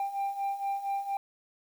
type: beating tone pair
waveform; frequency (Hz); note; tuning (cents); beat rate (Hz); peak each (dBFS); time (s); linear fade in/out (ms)
sine; 790 / 794.3; G5 / G5; +13 / +23; 4.3; -33 / -29; 0-1.17; 2
effects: tanh soft clip ceiling -27 dBFS + 9-bit